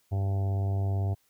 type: harmonic tone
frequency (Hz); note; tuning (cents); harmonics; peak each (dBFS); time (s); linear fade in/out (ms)
98; G2; 0; 1 / 2 / 3 / 4 / 5 / 6 / 7 / 8 / 9; -25 / -43 / -45 / -43 / -50 / -49 / -42 / -49 / -54; 0.11-1.15; 20
effects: white hiss -69 dBFS RMS until 1.29 s